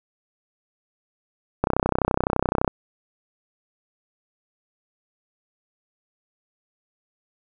click train, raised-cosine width 1 ms, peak -5 dBFS, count 34, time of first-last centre 1.64-2.678 s, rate 31.8 Hz, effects none

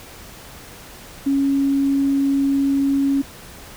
sine tone, 276.2 Hz, C#4, 6 cents flat, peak -15 dBFS, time 1.26-3.22 s, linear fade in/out 10 ms, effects pink hiss -40 dBFS RMS until 3.76 s

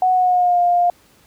sine tone with pitch glide, 740 to 704.1 Hz, F#5 to F5, 0 to +14 cents, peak -12 dBFS, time 0.02-0.9 s, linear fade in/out 2 ms, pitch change -86 cents, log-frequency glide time 0.12-0.6 s, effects pink hiss -53 dBFS RMS until 1.26 s + high-pass 60 Hz 12 dB/octave

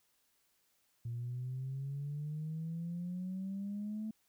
sine exponential sweep, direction up, 116.54 to 219.9 Hz, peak -36 dBFS, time 1.05-4.11 s, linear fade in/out 5 ms, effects tanh soft clip ceiling -33 dBFS + white hiss -75 dBFS RMS until 4.28 s

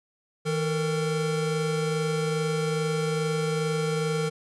square tone pair together, 159.5 / 456.1 Hz, D#3 / A#4, +43 / -38 cents, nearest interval octave + tritone, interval 1819 cents, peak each -28 dBFS, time 0.45-4.3 s, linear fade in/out 20 ms, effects resampled to 24000 Hz

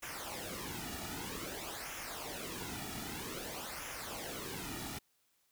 pink noise with flanger, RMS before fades -43 dBFS, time 0.02-4.99 s, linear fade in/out 10 ms, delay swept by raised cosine 0.23 to 1.93 ms, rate 0.52 Hz, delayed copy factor -0.7, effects white hiss -75 dBFS RMS until 5.51 s

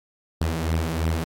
sawtooth beating tone pair, 80 / 83 Hz, D#2 / E2, +49 / +12 cents, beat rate 3 Hz, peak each -20 / -23 dBFS, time 0.41-1.24 s, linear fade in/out 0 ms, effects AAC 64 kbps

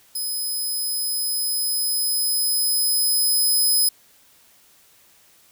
5% pulse tone with level ramp, 5060 Hz, D#8, 28 cents sharp, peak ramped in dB -19 to -10 dBFS, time 0.15-3.89 s, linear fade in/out 5 ms, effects white hiss -55 dBFS RMS until 5.51 s

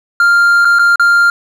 triangle tone with dropouts, 1396.9 Hz, F6, in tune, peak -4 dBFS, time 0.2-1.3 s, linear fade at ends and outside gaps 2 ms, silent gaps 0.648-0.652 / 0.788-0.793 / 0.958-0.996 s, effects none

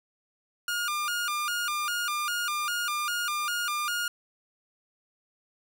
sawtooth tone with vibrato, 1308 Hz, E6, 14 cents flat, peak -24 dBFS, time 0.68-4.08 s, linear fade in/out 2 ms, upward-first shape square, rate 2.5 Hz, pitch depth 150 cents each way, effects none

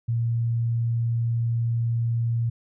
sine tone, 116.54 Hz, A#2, in tune, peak -21 dBFS, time 0.08-2.5 s, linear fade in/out 10 ms, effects none

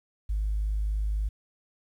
sine tone, 51.91 Hz, G#1, in tune, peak -24 dBFS, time 0.29-1.29 s, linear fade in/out 10 ms, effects tanh soft clip ceiling -21 dBFS + 10-bit

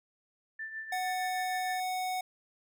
sine tone with tremolo, 1771 Hz, A6, 11 cents sharp, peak -35 dBFS, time 0.59-1.8 s, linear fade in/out 5 ms, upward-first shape triangle, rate 6.5 Hz, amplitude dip 65%
square tone, 740 Hz, F#5, in tune, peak -32 dBFS, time 0.92-2.21 s, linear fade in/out 5 ms
effects none

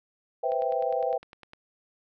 sine chord, C major seventh, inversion third, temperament equal, 493.9 / 523.3 / 659.3 / 784 Hz, B4 / C5 / E5 / G5, 0 / 0 / 0 / 0 cents, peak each -30 dBFS, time 0.43-1.18 s, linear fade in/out 10 ms
click train, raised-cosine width 0.3 ms, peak -30 dBFS, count 11, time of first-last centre 0.52-1.534 s, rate 9.86 Hz
effects none

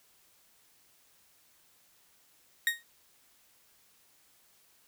35% pulse tone with exponential decay, 1864.7 Hz, A#6, in tune, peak -20 dBFS, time 2.67-2.83 s, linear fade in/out 1 ms, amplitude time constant 33 ms, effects white hiss -65 dBFS RMS until 4.87 s

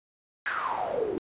pink noise with band-pass filter sweep, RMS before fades -30 dBFS, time 0.46-1.18 s, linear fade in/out 0 ms, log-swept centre 1700 to 330 Hz, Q 8.7, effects resampled to 8000 Hz

